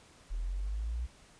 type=linear sweep; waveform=sine; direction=up; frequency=38.89 to 61.74 Hz; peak=-32 dBFS; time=0.3-1.07 s; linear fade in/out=20 ms; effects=pink hiss -59 dBFS RMS until 1.39 s + resampled to 22050 Hz